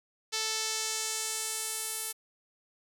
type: tone with band-pass filter sweep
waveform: sawtooth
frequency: 440 Hz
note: A4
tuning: in tune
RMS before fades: -34 dBFS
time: 0.32-2.13 s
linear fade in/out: 20 ms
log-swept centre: 5200 to 11000 Hz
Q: 1.5
effects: none